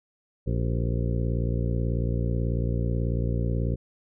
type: harmonic tone with a mistuned harmonic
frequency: 58.27 Hz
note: A#1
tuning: in tune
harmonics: 1 / 2 / 3 / 4 / 5 / 6 / 7 / 8 / 9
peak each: -27 / -27 / -32 / -37 / -38 / -42 / -39 / -39 / -40 dBFS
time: 0.46-3.76 s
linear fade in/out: 20 ms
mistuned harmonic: 7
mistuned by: -80 cents
effects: none

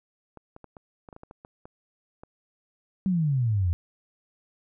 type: clicks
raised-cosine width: 1 ms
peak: -30 dBFS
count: 12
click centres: 0.373 / 0.564 / 0.643 / 0.768 / 1.088 / 1.128 / 1.164 / 1.234 / 1.311 / 1.449 / 1.655 / 2.235 s
type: exponential sweep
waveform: sine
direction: down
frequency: 196 to 82.41 Hz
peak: -21 dBFS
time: 3.06-3.73 s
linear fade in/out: 0 ms
effects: none

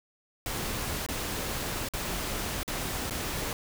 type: noise with dropouts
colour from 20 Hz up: pink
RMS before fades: -33 dBFS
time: 0.46-3.53 s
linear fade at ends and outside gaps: 1 ms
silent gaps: 1.064-1.087 / 1.887-1.936 / 2.632-2.678 / 3.098-3.108 s
effects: none

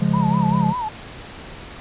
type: chord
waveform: triangle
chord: Db major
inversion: none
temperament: just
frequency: 138.59 / 173.24 / 207.9 Hz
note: Db3 / F3 / Ab3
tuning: 0 / -14 / +2 cents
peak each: -20 / -17 / -19 dBFS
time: 0-0.73 s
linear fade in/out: 20 ms
type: tone with vibrato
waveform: sine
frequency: 930 Hz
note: A#5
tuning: 4 cents flat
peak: -22 dBFS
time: 0.13-0.89 s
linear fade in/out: 10 ms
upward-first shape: sine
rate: 5.1 Hz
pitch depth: 140 cents each way
effects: pink hiss -37 dBFS RMS until 1.8 s + resampled to 8000 Hz

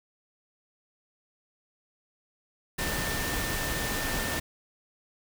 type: tone in noise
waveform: sine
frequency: 1798 Hz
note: A6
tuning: 37 cents sharp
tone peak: -36 dBFS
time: 2.78-4.4 s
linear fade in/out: 10 ms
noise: pink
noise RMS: -31 dBFS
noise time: 2.78-4.4 s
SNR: -8 dB
effects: none

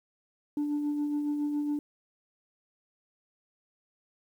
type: tone with tremolo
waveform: sine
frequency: 293.7 Hz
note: D4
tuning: in tune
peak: -24 dBFS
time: 0.57-1.79 s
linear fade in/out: 2 ms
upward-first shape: sine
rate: 7.2 Hz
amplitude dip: 40%
effects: tanh soft clip ceiling -25 dBFS + 10-bit

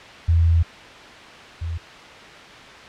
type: tone pair in turn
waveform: sine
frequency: 83.2 / 83.2 Hz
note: E2 / E2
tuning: +17 / +17 cents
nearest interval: unison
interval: 0 cents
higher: neither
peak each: -13 / -24 dBFS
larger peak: first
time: 0.28-0.63 / 1.61-1.78 s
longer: first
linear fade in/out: 10 ms
effects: white hiss -40 dBFS RMS until 2.88 s + low-pass 3000 Hz 12 dB/octave

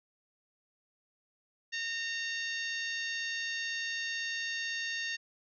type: harmonic tone with a mistuned harmonic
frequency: 918 Hz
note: A#5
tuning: 27 cents flat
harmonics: 2 / 3 / 4 / 5 / 6 / 7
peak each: -36 / -40 / -42 / -44 / -46 / -47 dBFS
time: 1.72-5.17 s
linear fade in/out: 20 ms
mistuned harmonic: 5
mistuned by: -19 cents
effects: none

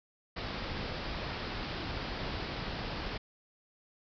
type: low-pass noise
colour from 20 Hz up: pink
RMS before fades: -38 dBFS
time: 0.36-3.18 s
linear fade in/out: 10 ms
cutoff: 5200 Hz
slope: 96 dB/octave
effects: none

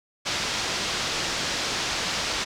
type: low-pass noise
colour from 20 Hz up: white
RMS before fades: -28 dBFS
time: 0.25-2.45 s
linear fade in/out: 20 ms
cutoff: 5800 Hz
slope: 24 dB/octave
effects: none

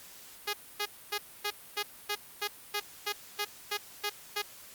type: tone bursts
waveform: 5% pulse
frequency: 413.4 Hz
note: G#4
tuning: 8 cents flat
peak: -19 dBFS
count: 13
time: 0.47-4.422 s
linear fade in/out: 10 ms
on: 64 ms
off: 260 ms
effects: white hiss -51 dBFS RMS until 4.74 s + Opus 48 kbps

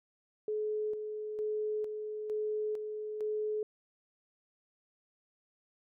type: tone with tremolo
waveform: sine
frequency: 426.7 Hz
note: G#4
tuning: 47 cents sharp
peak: -31 dBFS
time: 0.48-3.63 s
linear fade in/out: 2 ms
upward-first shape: square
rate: 1.1 Hz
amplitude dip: 45%
effects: none

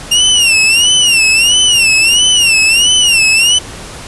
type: tone with vibrato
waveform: sawtooth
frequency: 2794 Hz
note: F7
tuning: in tune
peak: -3 dBFS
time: 0.11-3.59 s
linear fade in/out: 10 ms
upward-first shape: sine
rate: 1.5 Hz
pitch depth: 140 cents each way
effects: pink hiss -28 dBFS RMS until 4.07 s + resampled to 24000 Hz

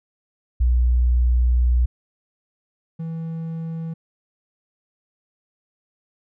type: tone pair in turn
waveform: sine / triangle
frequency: 60.9 / 163.34 Hz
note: B1 / E3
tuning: -24 / -16 cents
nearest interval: octave + perfect fourth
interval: 1708 cents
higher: second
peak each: -14 / -24 dBFS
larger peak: first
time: 0.6-1.86 / 2.99-3.94 s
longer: first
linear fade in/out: 10 ms
effects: none

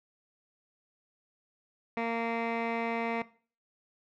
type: tone with low-pass filter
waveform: 15% pulse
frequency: 230.6 Hz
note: A#3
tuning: 19 cents flat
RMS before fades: -32 dBFS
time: 1.97-3.22 s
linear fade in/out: 2 ms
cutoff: 2100 Hz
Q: 1.9
effects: noise-tail reverb RT60 0.4 s tail -18 dB re dry

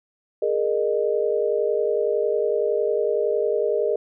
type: chord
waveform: sine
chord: Ab suspended second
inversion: none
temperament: equal with one note detuned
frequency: 415.3 / 466.2 / 613.3 Hz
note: Ab4 / Bb4 / Eb5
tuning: 0 / 0 / -25 cents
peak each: -23 / -23 / -25 dBFS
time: 0.42-3.96 s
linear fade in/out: 5 ms
effects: none

